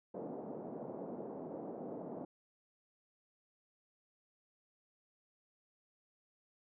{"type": "band-pass noise", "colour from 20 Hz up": "pink", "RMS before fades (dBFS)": -45, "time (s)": [0.14, 2.25], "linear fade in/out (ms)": 5, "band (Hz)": [200, 700], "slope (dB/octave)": 24, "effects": []}